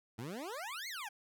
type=exponential two-way sweep; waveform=20% pulse; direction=up then down; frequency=103.83 to 2234 to 761 Hz; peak=-36 dBFS; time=0.18-1.09 s; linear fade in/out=10 ms; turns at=0.88 s; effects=none